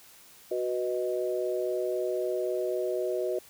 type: chord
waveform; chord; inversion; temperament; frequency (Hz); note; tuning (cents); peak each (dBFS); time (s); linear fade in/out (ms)
sine; B major; second; equal; 370 / 493.9 / 622.3; F#4 / B4 / D#5; 0 / 0 / 0; -30 / -33 / -32; 0.51-3.39; 5
effects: white hiss -54 dBFS RMS until 3.49 s